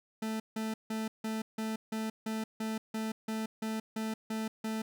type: tone bursts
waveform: 40% pulse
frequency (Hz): 220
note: A3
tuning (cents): 0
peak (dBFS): -32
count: 14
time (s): 0.22-4.82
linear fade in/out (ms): 5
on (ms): 180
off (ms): 160
effects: none